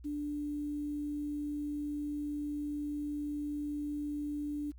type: tone with quantisation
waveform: sine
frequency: 293.7 Hz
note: D4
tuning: in tune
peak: -34 dBFS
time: 0.04-4.72 s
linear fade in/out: 20 ms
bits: 10
effects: added 60 Hz sine -49 dBFS peak until 4.78 s